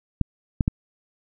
clicks, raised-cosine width 5 ms, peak -7 dBFS, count 3, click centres 0.213 / 0.608 / 0.679 s, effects none

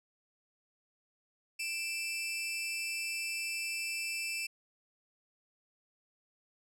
sawtooth tone pair together, 2359 / 2648 Hz, D7 / E7, +7 / +7 cents, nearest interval major second, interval 200 cents, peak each -38 / -32 dBFS, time 1.59-4.47 s, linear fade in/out 10 ms, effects low-pass 12000 Hz 12 dB/octave

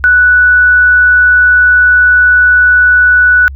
sine tone, 1480 Hz, F#6, in tune, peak -3 dBFS, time 0.04-3.48 s, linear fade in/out 0 ms, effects added 68 Hz sine -22 dBFS peak until 3.55 s

